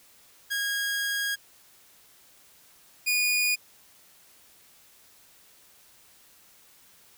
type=tone pair in turn; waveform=sawtooth; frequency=1638 / 2454 Hz; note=G#6 / D#7; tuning=-24 / -25 cents; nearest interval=perfect fifth; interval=699 cents; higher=second; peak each=-23 / -19 dBFS; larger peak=second; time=0.5-1.36 / 3.06-3.56 s; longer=first; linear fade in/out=20 ms; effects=white hiss -57 dBFS RMS until 7.17 s